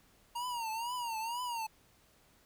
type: tone with vibrato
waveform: square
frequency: 935 Hz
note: A#5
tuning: 5 cents sharp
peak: -36 dBFS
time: 0.35-1.67 s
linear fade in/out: 10 ms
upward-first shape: triangle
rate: 2.1 Hz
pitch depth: 130 cents each way
effects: pink hiss -66 dBFS RMS until 2.45 s